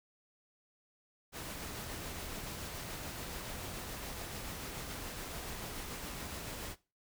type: noise with tremolo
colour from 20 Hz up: pink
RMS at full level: -42 dBFS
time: 1.32-6.76 s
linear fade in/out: 50 ms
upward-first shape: triangle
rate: 7 Hz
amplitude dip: 25%
effects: noise-tail reverb RT60 0.3 s tail -19 dB re dry